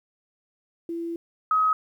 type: tone pair in turn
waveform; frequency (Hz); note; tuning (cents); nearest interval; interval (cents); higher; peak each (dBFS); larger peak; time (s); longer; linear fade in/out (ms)
sine; 336.2 / 1269.3; E4 / D#6; +34 / +34; octave + major seventh; 2300; second; -28 / -18; second; 0.89-1.16 / 1.51-1.73; first; 2
effects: 10-bit